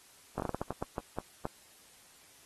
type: slowing click train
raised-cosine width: 1 ms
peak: -20 dBFS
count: 12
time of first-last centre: 0.38-1.454 s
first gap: 18 ms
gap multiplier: 1.31
effects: white hiss -59 dBFS RMS until 2.45 s + AAC 32 kbps